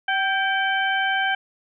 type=harmonic tone with a mistuned harmonic; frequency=770 Hz; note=G5; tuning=31 cents flat; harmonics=1 / 2 / 3 / 4; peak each=-24 / -22 / -30 / -29 dBFS; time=0.08-1.35 s; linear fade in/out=5 ms; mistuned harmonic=2; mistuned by=+42 cents; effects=none